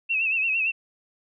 sine tone with vibrato, 2633 Hz, E7, 3 cents flat, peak -21 dBFS, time 0.09-0.72 s, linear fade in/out 20 ms, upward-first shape sine, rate 8.8 Hz, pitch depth 73 cents each way, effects none

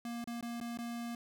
square tone with dropouts, 235.6 Hz, A#3, 19 cents sharp, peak -39 dBFS, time 0.05-1.15 s, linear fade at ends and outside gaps 2 ms, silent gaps 0.242-0.274 / 0.41-0.426 / 0.602-0.611 / 0.774-0.787 s, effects none

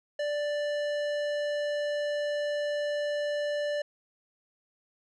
sine tone with tanh clipping, 587.3 Hz, D5, in tune, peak -30 dBFS, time 0.19-3.82 s, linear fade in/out 5 ms, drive 16 dB, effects none

